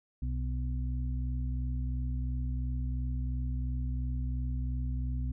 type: harmonic tone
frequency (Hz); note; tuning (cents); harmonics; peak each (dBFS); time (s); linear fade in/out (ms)
62.9; B1; +32; 1 / 2 / 4; -31 / -37 / -43; 0.22-5.32; 5
effects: none